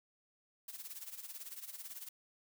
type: noise with tremolo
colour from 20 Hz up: blue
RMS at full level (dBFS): -45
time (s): 0.68-2.09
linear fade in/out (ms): 5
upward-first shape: sine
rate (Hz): 18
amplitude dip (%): 75
effects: none